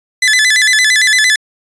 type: tone with vibrato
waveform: sawtooth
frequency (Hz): 1864.7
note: A#6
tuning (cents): 0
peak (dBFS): -4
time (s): 0.22-1.36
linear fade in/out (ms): 5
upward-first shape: square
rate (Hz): 8.8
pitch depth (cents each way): 130
effects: resampled to 22050 Hz